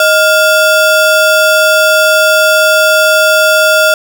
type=ring-modulated tone; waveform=square; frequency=1016 Hz; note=B5; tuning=49 cents sharp; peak=-3 dBFS; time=0-3.94 s; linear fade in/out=2 ms; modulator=391 Hz; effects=none